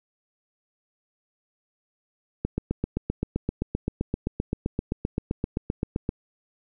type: click train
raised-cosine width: 3 ms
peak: -12 dBFS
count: 29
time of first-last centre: 2.45-6.091 s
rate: 7.69 Hz
effects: none